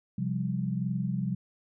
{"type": "chord", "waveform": "sine", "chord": "C suspended fourth", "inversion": "none", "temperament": "just", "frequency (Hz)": [130.81, 174.42, 196.22], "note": ["C3", "F3", "G3"], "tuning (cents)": [0, -2, 2], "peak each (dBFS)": -32, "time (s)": [0.18, 1.35], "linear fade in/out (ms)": 5, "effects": []}